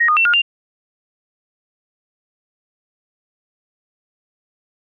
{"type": "tone with pitch steps", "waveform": "sine", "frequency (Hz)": [1877, 1227, 2700, 1423, 2790], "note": ["A#6", "D#6", "E7", "F6", "F7"], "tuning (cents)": [11, -25, 41, 32, -2], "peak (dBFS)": -11, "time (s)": [0, 0.42], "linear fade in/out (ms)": 10, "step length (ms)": 84, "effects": []}